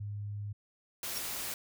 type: tone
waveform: sine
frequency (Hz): 102.9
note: G#2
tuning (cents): -16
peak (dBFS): -36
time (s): 0-0.53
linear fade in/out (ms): 10
type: noise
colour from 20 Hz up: white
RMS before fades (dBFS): -38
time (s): 1.03-1.54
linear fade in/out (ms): 2
type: tone with exponential growth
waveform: sawtooth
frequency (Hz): 5560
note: F8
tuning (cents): -9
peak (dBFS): -30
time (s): 1.1-1.18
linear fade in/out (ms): 2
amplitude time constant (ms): 16
effects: none